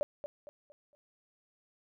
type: tone with echo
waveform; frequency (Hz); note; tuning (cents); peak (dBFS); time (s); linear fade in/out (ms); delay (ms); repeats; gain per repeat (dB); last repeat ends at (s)
sine; 584; D5; -10; -27; 0.01-0.03; 0; 230; 4; -9; 0.95
effects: none